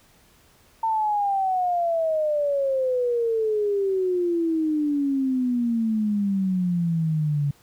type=exponential sweep; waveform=sine; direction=down; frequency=907 to 141.3 Hz; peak=-20 dBFS; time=0.83-7.51 s; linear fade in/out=5 ms; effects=pink hiss -57 dBFS RMS until 7.62 s